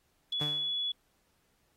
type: tone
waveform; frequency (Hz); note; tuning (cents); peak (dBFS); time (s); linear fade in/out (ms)
sine; 3400; G#7; +40; -30; 0.32-0.92; 5
type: tone with exponential decay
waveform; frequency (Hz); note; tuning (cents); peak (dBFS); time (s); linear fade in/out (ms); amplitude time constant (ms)
sawtooth; 148.4; D3; +18; -28; 0.41-0.79; 5; 82
effects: pink hiss -73 dBFS RMS until 1.76 s + AAC 48 kbps